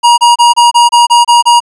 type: tone bursts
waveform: square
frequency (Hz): 951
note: A#5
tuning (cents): +34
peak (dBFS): -3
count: 9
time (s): 0.03-1.604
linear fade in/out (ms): 20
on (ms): 150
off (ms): 28
effects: resampled to 24000 Hz